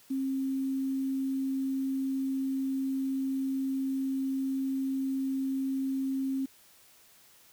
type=tone with quantisation; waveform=sine; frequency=267.8 Hz; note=C4; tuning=40 cents sharp; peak=-28 dBFS; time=0.1-6.46 s; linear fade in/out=10 ms; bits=9; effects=white hiss -59 dBFS RMS until 7.52 s